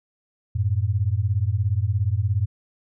sine beating tone pair, 92.5 / 109.5 Hz, F#2 / A2, 0 / -8 cents, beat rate 17 Hz, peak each -22 dBFS, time 0.55-2.46 s, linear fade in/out 10 ms, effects none

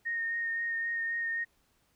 sine tone with vibrato, 1847 Hz, A#6, 16 cents flat, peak -30 dBFS, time 0.05-1.45 s, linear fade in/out 20 ms, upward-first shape sine, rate 3.8 Hz, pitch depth 15 cents each way, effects pink hiss -71 dBFS RMS until 1.95 s

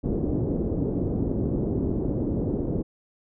white low-pass noise, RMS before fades -26 dBFS, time 0.03-2.83 s, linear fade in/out 20 ms, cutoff 390 Hz, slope 24 dB/octave, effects none

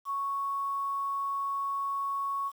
sine tone with quantisation, 1108.7 Hz, C#6, in tune, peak -29 dBFS, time 0.05-2.52 s, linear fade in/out 50 ms, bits 9, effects none

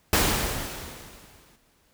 pink noise with exponential decay, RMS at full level -19 dBFS, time 0.13-1.56 s, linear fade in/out 2 ms, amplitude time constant 310 ms, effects pink hiss -64 dBFS RMS until 1.93 s

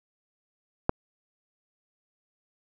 click, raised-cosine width 1 ms, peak -7 dBFS, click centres 0.894 s, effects none

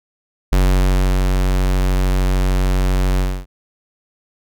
square tone with ADSR envelope, 46.54 Hz, F#1, 11 cents sharp, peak -11 dBFS, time 0.52-3.46 s, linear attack 7 ms, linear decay 680 ms, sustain -3 dB, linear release 270 ms, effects none

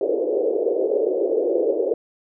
white band-pass noise, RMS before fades -21 dBFS, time 0.01-1.94 s, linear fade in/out 2 ms, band 360 to 520 Hz, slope 48 dB/octave, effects none

